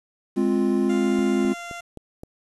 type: chord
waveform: triangle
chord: F minor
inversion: first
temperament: equal with one note detuned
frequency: 207.7 / 263 / 349.2 Hz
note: Ab3 / C4 / F4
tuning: 0 / +9 / 0 cents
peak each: -21 / -21 / -21 dBFS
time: 0.36-1.54 s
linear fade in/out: 20 ms
type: tone with pitch glide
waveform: 15% pulse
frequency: 698.5 to 691.7 Hz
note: F5 to F5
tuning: 0 to -17 cents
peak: -27 dBFS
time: 0.89-1.81 s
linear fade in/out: 10 ms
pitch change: -17 cents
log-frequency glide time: 1.35-1.5 s
type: click train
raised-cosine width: 2 ms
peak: -24 dBFS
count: 5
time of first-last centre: 1.19-2.234 s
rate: 3.83 Hz
effects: resampled to 24000 Hz + 8-bit